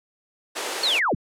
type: high-pass noise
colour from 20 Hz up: pink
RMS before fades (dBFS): -29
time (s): 0.55-1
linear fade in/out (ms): 20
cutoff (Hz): 390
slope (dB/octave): 24
type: linear sweep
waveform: sine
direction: down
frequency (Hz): 4435 to 63.2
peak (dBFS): -19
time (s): 0.83-1.15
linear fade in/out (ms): 5
effects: low-pass 10000 Hz 12 dB/octave